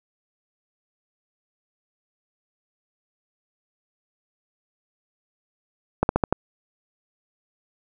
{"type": "slowing click train", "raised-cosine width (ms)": 1, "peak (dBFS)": -4, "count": 5, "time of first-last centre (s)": [6.03, 6.326], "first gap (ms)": 61, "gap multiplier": 1.13, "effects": []}